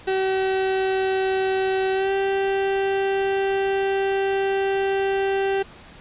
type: tone with pitch glide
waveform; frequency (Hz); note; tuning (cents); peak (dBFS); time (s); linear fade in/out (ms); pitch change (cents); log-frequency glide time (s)
35% pulse; 381.5 to 390.6; G4 to G4; -47 to -6; -18; 0.07-5.63; 10; +41; 1.93-2.12
effects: pink hiss -45 dBFS RMS until 6 s + resampled to 8000 Hz